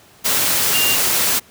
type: tone in noise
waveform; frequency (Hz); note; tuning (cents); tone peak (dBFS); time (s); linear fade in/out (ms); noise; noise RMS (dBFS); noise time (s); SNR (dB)
sine; 2794; F7; 0; -18; 0.73-0.96; 20; white; -17; 0.24-1.4; -4
effects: pink hiss -48 dBFS RMS until 1.5 s + high-pass 80 Hz 12 dB/octave